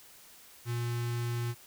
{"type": "tone with notch filter", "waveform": "square", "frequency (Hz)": 118.9, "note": "A#2", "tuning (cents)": 35, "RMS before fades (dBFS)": -33, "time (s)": [0.65, 1.55], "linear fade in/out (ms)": 50, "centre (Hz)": 610, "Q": 1.4, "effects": ["white hiss -55 dBFS RMS until 1.66 s"]}